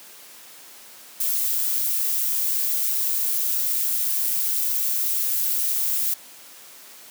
violet noise with amplitude modulation, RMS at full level -22 dBFS, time 1.2-6.14 s, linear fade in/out 5 ms, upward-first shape sine, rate 128 Hz, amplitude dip 25%, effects white hiss -45 dBFS RMS until 7.1 s + high-pass 200 Hz 12 dB/octave

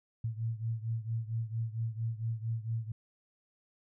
sine beating tone pair, 112.1 / 116.5 Hz, A2 / A#2, +33 / -1 cents, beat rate 4.4 Hz, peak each -34 / -37 dBFS, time 0.24-2.92 s, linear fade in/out 5 ms, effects none

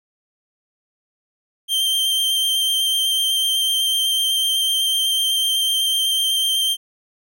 45% pulse tone with vibrato, 3150 Hz, G7, 8 cents sharp, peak -17 dBFS, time 1.68-6.77 s, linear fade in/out 50 ms, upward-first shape square, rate 8 Hz, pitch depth 11 cents each way, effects none

